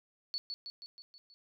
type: tone with echo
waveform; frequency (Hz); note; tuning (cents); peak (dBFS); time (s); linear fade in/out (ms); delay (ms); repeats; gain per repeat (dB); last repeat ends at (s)
sine; 4435; C#8; 0; -33; 0.34-0.38; 0; 160; 6; -4; 1.34
effects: none